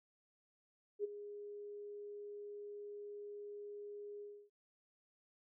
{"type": "tone with ADSR envelope", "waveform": "sine", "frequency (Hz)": 411.7, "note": "G#4", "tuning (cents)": -15, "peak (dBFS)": -33, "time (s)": [0.99, 4.5], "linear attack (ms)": 52, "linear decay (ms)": 17, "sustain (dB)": -13, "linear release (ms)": 290, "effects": []}